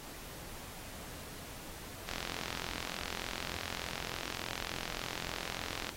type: click train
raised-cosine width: 0.2 ms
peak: -19 dBFS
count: 166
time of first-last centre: 2.09-5.892 s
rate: 43.4 Hz
effects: pink hiss -48 dBFS RMS until 5.96 s + AAC 48 kbps